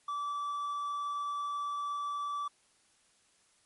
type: tone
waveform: triangle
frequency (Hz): 1158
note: D6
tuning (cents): -25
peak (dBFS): -31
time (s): 0.08-2.48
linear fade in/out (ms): 5
effects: white hiss -68 dBFS RMS until 3.65 s + MP3 48 kbps